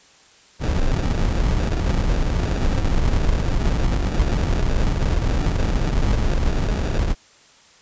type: noise with sample-and-hold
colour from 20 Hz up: brown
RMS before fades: -19 dBFS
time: 0.59-7.15 s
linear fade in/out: 50 ms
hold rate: 1050 Hz
effects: white hiss -51 dBFS RMS until 7.81 s + resampled to 16000 Hz